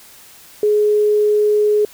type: tone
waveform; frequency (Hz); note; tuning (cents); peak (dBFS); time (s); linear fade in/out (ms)
sine; 420; G#4; +19; -11; 0.63-1.85; 2
effects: white hiss -43 dBFS RMS until 1.93 s

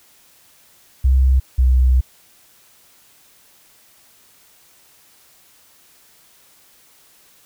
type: tone pair in turn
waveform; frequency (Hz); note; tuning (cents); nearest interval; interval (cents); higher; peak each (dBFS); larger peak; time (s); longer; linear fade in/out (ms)
sine; 65.41 / 63.55; C2 / C2; 0 / -50; unison; 50; first; -10; neither; 1.04-1.4 / 1.58-2.01; second; 10
effects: white hiss -52 dBFS RMS until 7.45 s

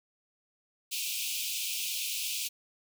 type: high-pass noise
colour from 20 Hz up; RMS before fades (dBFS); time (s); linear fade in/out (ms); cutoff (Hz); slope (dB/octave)
pink; -34; 0.91-2.49; 20; 2400; 96
effects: none

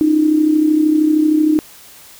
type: tone with amplitude modulation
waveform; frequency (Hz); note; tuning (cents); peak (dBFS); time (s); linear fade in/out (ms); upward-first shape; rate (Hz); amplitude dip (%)
sine; 308; D#4; -17; -7; 0.01-1.59; 0; sine; 33; 60
effects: white hiss -41 dBFS RMS until 2.19 s

